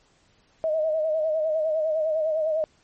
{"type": "tone with vibrato", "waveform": "sine", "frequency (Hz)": 628, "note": "D#5", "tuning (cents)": 16, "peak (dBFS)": -21, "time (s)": [0.64, 2.64], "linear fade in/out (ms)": 0, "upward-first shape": "sine", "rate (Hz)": 9.9, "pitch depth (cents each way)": 55, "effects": ["pink hiss -62 dBFS RMS until 2.83 s", "MP3 32 kbps"]}